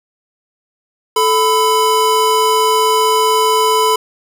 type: tone pair together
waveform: square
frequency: 436.5 / 1000 Hz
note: A4 / B5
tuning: -14 / +21 cents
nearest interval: octave + major second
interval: 1435 cents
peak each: -15 / -13 dBFS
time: 1.16-3.96 s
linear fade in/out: 5 ms
effects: none